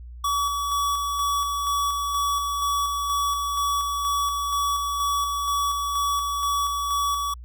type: tone with tremolo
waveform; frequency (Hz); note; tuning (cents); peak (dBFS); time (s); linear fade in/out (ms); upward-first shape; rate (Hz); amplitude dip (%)
square; 1138; C#6; +45; -22; 0.24-7.34; 5; square; 2.1; 30
effects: added 60 Hz sine -37 dBFS peak until 7.44 s